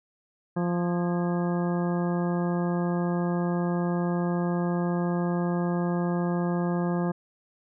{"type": "harmonic tone with a mistuned harmonic", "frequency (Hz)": 174.61, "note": "F3", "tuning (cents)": 0, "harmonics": [1, 2, 3, 4, 5, 6, 7, 9], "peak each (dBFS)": [-25, -31, -35, -37, -39, -41, -42, -44], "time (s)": [0.56, 7.12], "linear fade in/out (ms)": 10, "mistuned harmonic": 9, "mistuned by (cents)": 68, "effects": []}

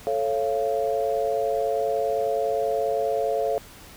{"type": "chord", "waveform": "sine", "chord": "A augmented", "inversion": "none", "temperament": "just", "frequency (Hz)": [440, 550, 687.5], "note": ["A4", "C#5", "E#5"], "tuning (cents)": [0, -14, -27], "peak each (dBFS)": -26, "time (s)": [0.07, 3.58], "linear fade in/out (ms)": 0, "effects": ["pink hiss -46 dBFS RMS until 3.96 s"]}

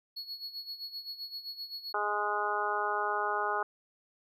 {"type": "tone with tremolo", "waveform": "triangle", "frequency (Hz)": 4361, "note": "C#8", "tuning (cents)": -29, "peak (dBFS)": -35, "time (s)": [0.16, 1.93], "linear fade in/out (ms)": 10, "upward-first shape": "sine", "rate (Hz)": 7.7, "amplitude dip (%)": 75}
{"type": "harmonic tone", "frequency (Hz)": 207.7, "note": "G#3", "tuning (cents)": 0, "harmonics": [2, 3, 4, 5, 6, 7], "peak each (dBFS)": [-37, -40, -34, -37, -34, -36], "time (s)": [1.94, 3.63], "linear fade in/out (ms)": 5}
{"effects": []}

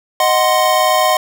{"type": "chord", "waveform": "square", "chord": "C diminished", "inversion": "first", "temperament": "equal", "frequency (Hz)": [622.3, 740, 1046.5], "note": ["Eb5", "Gb5", "C6"], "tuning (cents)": [0, 0, 0], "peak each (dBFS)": -16, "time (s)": [0.2, 1.17], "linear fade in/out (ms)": 2, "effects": []}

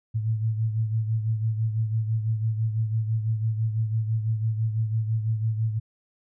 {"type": "beating tone pair", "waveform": "sine", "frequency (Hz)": [110, 116], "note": ["A2", "A#2"], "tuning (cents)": [0, -8], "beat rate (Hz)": 6, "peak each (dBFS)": [-23, -31], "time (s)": [0.14, 5.8], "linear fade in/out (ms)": 20, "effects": []}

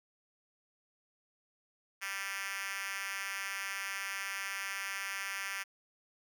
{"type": "tone with high-pass filter", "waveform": "5% pulse", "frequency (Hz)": 196, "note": "G3", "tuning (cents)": 0, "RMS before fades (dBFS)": -39, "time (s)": [2.01, 5.64], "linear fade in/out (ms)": 20, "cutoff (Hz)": 1800, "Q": 1.3, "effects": []}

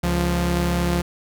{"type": "tone pair together", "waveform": "sawtooth", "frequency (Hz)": [69.29, 174.61], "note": ["C#2", "F3"], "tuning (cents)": [0, 0], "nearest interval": "octave + major third", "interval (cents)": 1600, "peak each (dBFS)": [-19, -17], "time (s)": [0.03, 1.02], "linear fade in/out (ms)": 10, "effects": []}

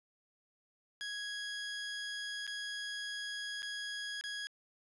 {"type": "tone with dropouts", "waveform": "20% pulse", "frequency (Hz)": 1660, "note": "G#6", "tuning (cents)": -1, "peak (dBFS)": -34, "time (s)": [1.01, 4.47], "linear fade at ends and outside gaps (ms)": 0, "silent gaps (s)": [[2.467, 2.476], [3.621, 3.629], [4.211, 4.239]], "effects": ["resampled to 24000 Hz", "11-bit"]}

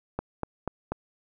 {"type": "click train", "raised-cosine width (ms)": 1, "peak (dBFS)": -15, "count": 4, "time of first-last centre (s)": [0.19, 0.92], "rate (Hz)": 4.11, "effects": []}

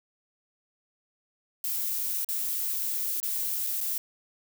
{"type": "noise with dropouts", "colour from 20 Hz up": "violet", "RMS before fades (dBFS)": -30, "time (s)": [1.64, 3.98], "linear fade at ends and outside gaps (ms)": 1, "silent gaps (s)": [[2.246, 2.288], [3.201, 3.229], [3.666, 3.67], [3.805, 3.811]], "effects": []}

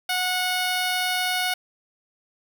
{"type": "tone", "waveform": "10% pulse", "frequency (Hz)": 732, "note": "F#5", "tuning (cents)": -19, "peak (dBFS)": -14, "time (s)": [0.09, 1.54], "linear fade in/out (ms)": 5, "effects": []}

